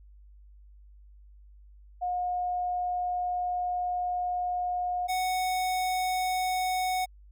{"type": "tone pair in turn", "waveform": ["sine", "square"], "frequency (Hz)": [719, 740.1], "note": ["F#5", "F#5"], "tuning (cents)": [-50, 0], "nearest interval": "minor second", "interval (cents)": 50, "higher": "second", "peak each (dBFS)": -27, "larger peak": "neither", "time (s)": [[2.01, 5.08], [5.08, 7.06]], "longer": "first", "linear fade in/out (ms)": 20, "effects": ["added 50 Hz sine -50 dBFS peak until 7.31 s"]}